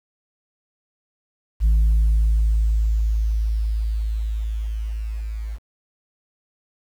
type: tone with level ramp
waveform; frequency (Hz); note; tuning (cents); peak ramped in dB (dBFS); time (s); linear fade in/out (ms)
sine; 54.2; A1; -25; -10 to -26; 1.6-5.59; 50
effects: tanh soft clip ceiling -12 dBFS + 8-bit

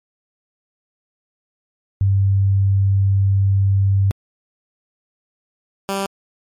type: tone pair in turn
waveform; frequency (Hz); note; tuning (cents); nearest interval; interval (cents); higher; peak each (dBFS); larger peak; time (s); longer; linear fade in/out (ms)
sine / 10% pulse; 98 / 196; G2 / G3; 0 / 0; octave; 1200; second; -12; neither; 2.01-4.11 / 5.89-6.06; first; 0
effects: MP3 64 kbps

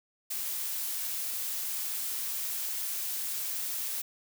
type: noise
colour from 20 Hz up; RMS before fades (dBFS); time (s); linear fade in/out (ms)
blue; -34; 0.3-4.02; 10
effects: none

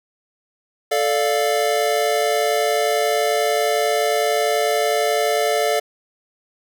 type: chord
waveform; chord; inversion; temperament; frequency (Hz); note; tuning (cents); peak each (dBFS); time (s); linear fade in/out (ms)
square; D minor; second; equal; 440 / 587.3 / 698.5; A4 / D5 / F5; 0 / 0 / 0; -22; 0.91-5.8; 10
effects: none

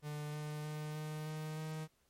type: tone with pitch steps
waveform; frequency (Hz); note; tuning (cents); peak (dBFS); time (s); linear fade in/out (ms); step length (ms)
45% pulse; 149.1 / 150.57 / 152.06 / 153.56 / 155.07 / 156.6; D3 / D3 / D#3 / D#3 / D#3 / D#3; +27 / +44 / -39 / -22 / -6 / +11; -40; 0.02-1.88; 50; 310
effects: pink hiss -75 dBFS RMS until 2.09 s + MP3 64 kbps

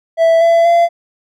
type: tone with pitch steps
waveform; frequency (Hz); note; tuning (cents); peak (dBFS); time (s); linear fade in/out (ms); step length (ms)
triangle; 659.3 / 671.2 / 683.3; E5 / E5 / F5; 0 / +31 / -38; -5; 0.17-0.89; 50; 240
effects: none

